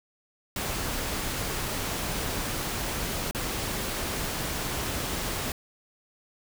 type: noise with dropouts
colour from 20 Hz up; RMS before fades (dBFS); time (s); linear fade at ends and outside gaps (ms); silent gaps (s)
pink; -31; 0.56-5.52; 2; 3.311-3.347
effects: none